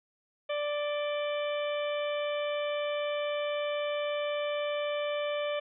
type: harmonic tone with a mistuned harmonic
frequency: 587.3 Hz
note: D5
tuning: in tune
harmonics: 1 / 2 / 3 / 4 / 5 / 6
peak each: -30 / -40 / -44 / -41 / -43 / -46 dBFS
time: 0.49-5.6 s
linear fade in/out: 10 ms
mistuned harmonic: 5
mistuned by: +41 cents
effects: none